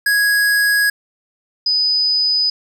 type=tone pair in turn; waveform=square / sine; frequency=1661.2 / 4990 Hz; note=G#6 / D#8; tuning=0 / +4 cents; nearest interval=octave + perfect fifth; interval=1904 cents; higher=second; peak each=-13 dBFS; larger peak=neither; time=0.06-0.9 / 1.66-2.5 s; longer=neither; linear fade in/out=5 ms; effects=9-bit